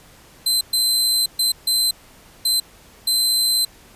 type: tone bursts at uneven times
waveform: sawtooth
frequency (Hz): 4078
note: C8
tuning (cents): -45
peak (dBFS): -13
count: 6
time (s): 0.46-0.61 / 0.73-1.26 / 1.39-1.52 / 1.67-1.91 / 2.45-2.6 / 3.07-3.65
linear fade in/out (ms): 5
effects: pink hiss -48 dBFS RMS until 3.95 s + resampled to 32000 Hz